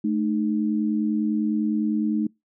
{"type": "tone pair together", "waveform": "sine", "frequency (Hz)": [217, 306.9], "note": ["A3", "D#4"], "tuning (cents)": [-24, -24], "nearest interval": "tritone", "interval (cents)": 600, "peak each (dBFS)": [-22, -25], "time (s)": [0.04, 2.27], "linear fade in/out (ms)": 5, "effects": ["noise-tail reverb RT60 0.2 s tail -26 dB re dry"]}